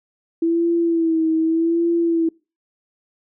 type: tone with vibrato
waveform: sine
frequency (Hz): 329.6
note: E4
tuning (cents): 0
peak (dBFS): -15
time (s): 0.42-2.29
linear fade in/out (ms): 5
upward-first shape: sine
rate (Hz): 0.84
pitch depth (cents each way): 50
effects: noise-tail reverb RT60 0.3 s tail -25 dB re dry